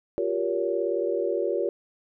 sine chord, G half-diminished seventh, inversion third, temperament just, 352.8 / 392 / 470.4 / 564.5 Hz, F4 / G4 / Bb4 / Db5, +18 / 0 / +16 / +31 cents, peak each -29 dBFS, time 0.18-1.69 s, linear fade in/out 0 ms, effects none

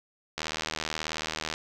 click train, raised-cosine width 0.2 ms, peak -13 dBFS, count 92, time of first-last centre 0.38-1.539 s, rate 78.5 Hz, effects none

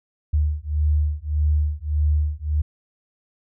sine beating tone pair, 74.4 / 76.1 Hz, D2 / D#2, +23 / -38 cents, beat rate 1.7 Hz, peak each -21 dBFS, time 0.33-2.62 s, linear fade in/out 10 ms, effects none

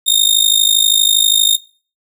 sawtooth tone with amplitude modulation, 3679 Hz, A#7, 24 cents flat, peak -3 dBFS, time 0.06-1.57 s, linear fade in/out 20 ms, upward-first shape sine, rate 52.5 Hz, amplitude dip 90%, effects noise-tail reverb RT60 0.4 s tail -20 dB re dry

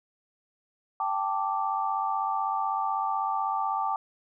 sine chord, G suspended second, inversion none, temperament equal with one note detuned, 784 / 880 / 1171.3 Hz, G5 / A5 / D6, 0 / 0 / -5 cents, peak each -30 dBFS, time 1-3.96 s, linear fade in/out 2 ms, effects none

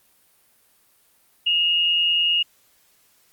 sine tone pair together, 2691 / 2861 Hz, E7 / F7, +35 / +41 cents, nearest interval minor second, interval 106 cents, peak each -28 / -17 dBFS, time 1.46-2.43 s, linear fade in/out 10 ms, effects white hiss -60 dBFS RMS until 3.32 s + Opus 32 kbps

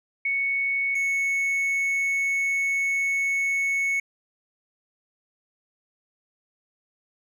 sine / triangle tone pair in turn, 2217 / 2209 Hz, C#7 / C#7, 0 / -7 cents, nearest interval unison, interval 7 cents, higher first, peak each -22 / -20 dBFS, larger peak second, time 0.25-0.95 / 0.95-4 s, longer second, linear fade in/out 5 ms, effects none

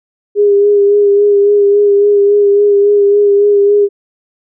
sine tone with vibrato, 406.9 Hz, G#4, 35 cents flat, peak -5 dBFS, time 0.35-3.89 s, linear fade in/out 50 ms, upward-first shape sine, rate 3.6 Hz, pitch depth 25 cents each way, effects none

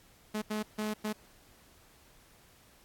sawtooth tone bursts at uneven times, 213.5 Hz, G#3, 48 cents sharp, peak -28 dBFS, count 4, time 0.34-0.42 / 0.5-0.63 / 0.78-0.94 / 1.04-1.13 s, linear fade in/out 10 ms, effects pink hiss -61 dBFS RMS until 2.84 s + AAC 64 kbps

